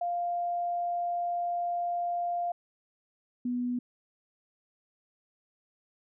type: tone pair in turn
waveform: sine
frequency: 698.5 / 245.7 Hz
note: F5 / B3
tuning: 0 / -9 cents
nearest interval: octave + tritone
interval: 1809 cents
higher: first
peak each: -28 dBFS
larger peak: neither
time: 0.01-2.52 / 3.45-3.79 s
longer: first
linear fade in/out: 5 ms
effects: none